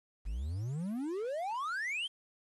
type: exponential sweep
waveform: triangle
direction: up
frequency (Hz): 46.25 to 3255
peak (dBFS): -32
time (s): 0.25-2.08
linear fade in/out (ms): 20
effects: resampled to 24000 Hz + 10-bit

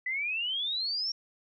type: exponential sweep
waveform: sine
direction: up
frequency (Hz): 1975.5 to 5588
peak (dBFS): -29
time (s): 0.06-1.12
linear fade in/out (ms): 5
effects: none

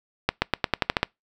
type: accelerating click train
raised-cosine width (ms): 0.3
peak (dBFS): -3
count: 9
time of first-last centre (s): 0.29-1.03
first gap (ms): 130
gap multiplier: 0.9
effects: noise-tail reverb RT60 0.2 s tail -26 dB re dry

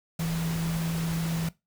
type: tone in noise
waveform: sine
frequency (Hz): 164.81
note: E3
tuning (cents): 0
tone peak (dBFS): -27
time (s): 0.19-1.49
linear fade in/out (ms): 5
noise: pink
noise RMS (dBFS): -37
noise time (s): 0.19-1.49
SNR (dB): +7
effects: noise-tail reverb RT60 0.2 s tail -19 dB re dry

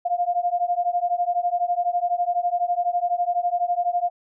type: beating tone pair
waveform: sine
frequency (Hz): 698.5 / 710.5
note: F5 / F5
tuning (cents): 0 / +30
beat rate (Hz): 12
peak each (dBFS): -23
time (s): 0.05-4.1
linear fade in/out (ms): 10
effects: none

